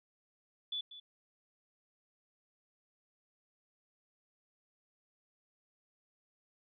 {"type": "tone with echo", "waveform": "sine", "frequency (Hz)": 3460, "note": "A7", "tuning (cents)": -30, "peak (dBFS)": -35, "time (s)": [0.72, 0.81], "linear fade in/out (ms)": 5, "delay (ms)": 190, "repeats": 1, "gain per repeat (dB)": -13, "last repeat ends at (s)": 1, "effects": []}